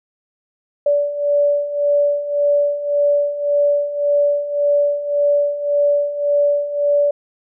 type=beating tone pair; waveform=sine; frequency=577 / 578.8 Hz; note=D5 / D5; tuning=-31 / -25 cents; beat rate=1.8 Hz; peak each=-20 / -15 dBFS; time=0.86-7.11 s; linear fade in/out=5 ms; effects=none